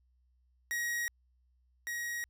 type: tone pair in turn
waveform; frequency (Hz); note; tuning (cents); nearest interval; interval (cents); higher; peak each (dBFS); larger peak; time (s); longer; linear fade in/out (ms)
45% pulse; 1896 / 1896; A#6 / A#6; +29 / +29; unison; 0; neither; -32 / -35; first; 0.71-1.08 / 1.87-2.24; neither; 0
effects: added 62 Hz sine -67 dBFS peak until 2.29 s